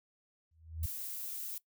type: tone with exponential growth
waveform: sine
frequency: 80.6 Hz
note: E2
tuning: 38 cents flat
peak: -30 dBFS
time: 0.51-0.86 s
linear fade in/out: 5 ms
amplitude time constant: 74 ms
type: noise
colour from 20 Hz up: violet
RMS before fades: -41 dBFS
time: 0.83-1.58 s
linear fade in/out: 2 ms
effects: noise-tail reverb RT60 0.1 s tail -20 dB re dry